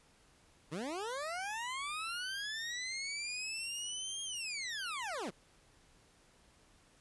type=linear two-way sweep; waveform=20% pulse; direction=up then down; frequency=138.1 to 3248 to 138.1 Hz; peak=-33 dBFS; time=0.71-5.31 s; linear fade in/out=20 ms; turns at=4.23 s; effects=pink hiss -66 dBFS RMS until 7 s + resampled to 24000 Hz